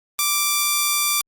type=tone; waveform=5% pulse; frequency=1174.7 Hz; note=D6; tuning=in tune; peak=-6 dBFS; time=0.19-1.21 s; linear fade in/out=0 ms; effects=Opus 32 kbps